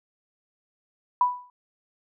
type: tone with exponential decay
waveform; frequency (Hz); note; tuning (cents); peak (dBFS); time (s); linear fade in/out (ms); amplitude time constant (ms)
sine; 987.8; B5; 0; -14; 1.21-1.5; 2; 61
effects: none